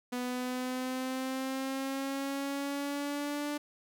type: exponential sweep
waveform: sawtooth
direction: up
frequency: 246.9 to 294.2 Hz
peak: -29 dBFS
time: 0.12-3.58 s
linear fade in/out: 10 ms
effects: none